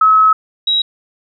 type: tone pair in turn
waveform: sine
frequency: 1287 / 3847 Hz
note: E6 / B7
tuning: -42 / -46 cents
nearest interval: octave + perfect fifth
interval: 1896 cents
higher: second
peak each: -6 / -11 dBFS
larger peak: first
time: 0.01-0.33 / 0.67-0.82 s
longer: first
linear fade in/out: 5 ms
effects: none